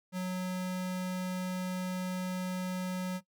square tone, 183.7 Hz, F#3, 12 cents flat, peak -33 dBFS, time 0.12-3.21 s, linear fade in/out 50 ms, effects noise-tail reverb RT60 0.1 s tail -17 dB re dry

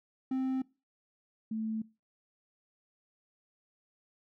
triangle / sine tone pair in turn, 261.8 / 220.1 Hz, C4 / A3, +1 / +1 cents, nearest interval minor third, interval 300 cents, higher first, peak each -27 / -32 dBFS, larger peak first, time 0.31-0.62 / 1.51-1.82 s, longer neither, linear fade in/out 5 ms, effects noise-tail reverb RT60 0.3 s tail -22 dB re dry

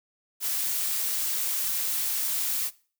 blue noise, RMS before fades -28 dBFS, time 0.4-2.71 s, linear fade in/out 50 ms, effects noise-tail reverb RT60 0.4 s tail -20 dB re dry

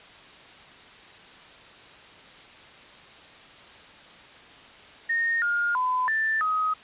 sine tone with pitch steps, 1845 / 1418 / 1010 / 1771 / 1261 Hz, A#6 / F6 / B5 / A6 / D#6, -18 / +26 / +39 / +11 / +23 cents, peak -22 dBFS, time 5.09-6.74 s, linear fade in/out 10 ms, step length 330 ms, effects white hiss -48 dBFS RMS until 6.83 s + resampled to 8000 Hz

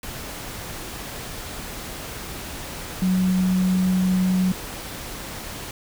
sine tone in noise, 185 Hz, F#3, in tune, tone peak -17 dBFS, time 3.02-4.52 s, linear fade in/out 2 ms, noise pink, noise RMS -34 dBFS, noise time 0.03-5.71 s, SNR +14 dB, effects none

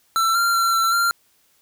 square tone with pitch steps, 1339 / 1382 / 1363 / 1346 / 1383 Hz, E6 / F6 / F6 / E6 / F6, +27 / -19 / -43 / +36 / -17 cents, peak -17 dBFS, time 0.16-1.11 s, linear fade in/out 0 ms, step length 190 ms, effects white hiss -61 dBFS RMS until 1.61 s

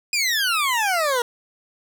20% pulse exponential sweep, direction down, 2504 to 466.2 Hz, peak -14 dBFS, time 0.13-1.22 s, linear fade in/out 2 ms, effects none

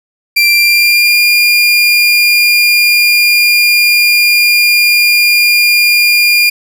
30% pulse tone with pitch glide, 2363 to 2413 Hz, D7 to D7, +10 to +46 cents, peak -3 dBFS, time 0.36-6.5 s, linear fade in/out 10 ms, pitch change +36 cents, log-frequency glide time 0.46-1.18 s, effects none

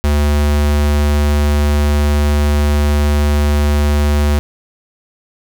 square tone, 73.42 Hz, D2, in tune, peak -11 dBFS, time 0.04-4.39 s, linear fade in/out 0 ms, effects none

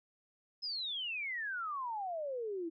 sine exponential sweep, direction down, 5190 to 318.8 Hz, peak -36 dBFS, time 0.62-2.7 s, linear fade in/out 20 ms, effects none

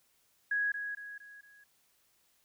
sine tone with echo, 1661.2 Hz, G#6, in tune, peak -28 dBFS, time 0.51-0.72 s, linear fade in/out 5 ms, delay 230 ms, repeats 4, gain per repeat -7 dB, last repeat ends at 1.64 s, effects white hiss -71 dBFS RMS until 2.44 s

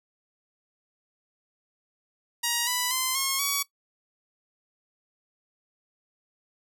5% pulse tone with pitch steps, 947 / 989.5 / 1033.9 / 1080.3 / 1128.8 Hz, A#5 / B5 / C6 / C#6 / C#6, +27 / +3 / -21 / -45 / +31 cents, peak -13 dBFS, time 2.43-3.63 s, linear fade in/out 10 ms, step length 240 ms, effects noise-tail reverb RT60 0.1 s tail -18 dB re dry

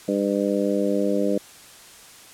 harmonic tone, 100.4 Hz, G2, 42 cents sharp, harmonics 2 / 3 / 4 / 5 / 6, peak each -25 / -25 / -28 / -25 / -28 dBFS, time 0.08-1.38 s, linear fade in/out 5 ms, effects white hiss -46 dBFS RMS until 2.33 s + low-pass 11000 Hz 12 dB/octave

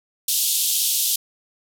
white band-pass noise, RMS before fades -21 dBFS, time 0.28-1.16 s, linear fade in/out 5 ms, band 3000 to 15000 Hz, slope 48 dB/octave, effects none

